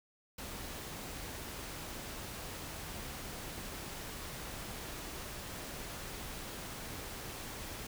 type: noise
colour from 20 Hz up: pink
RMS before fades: -44 dBFS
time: 0.38-7.87 s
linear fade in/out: 5 ms
effects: none